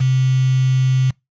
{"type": "tone with quantisation", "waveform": "sine", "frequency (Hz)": 130, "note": "C3", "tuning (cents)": -11, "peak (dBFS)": -12, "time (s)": [0, 1.11], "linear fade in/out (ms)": 10, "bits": 5, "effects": ["noise-tail reverb RT60 0.2 s tail -25 dB re dry", "resampled to 16000 Hz"]}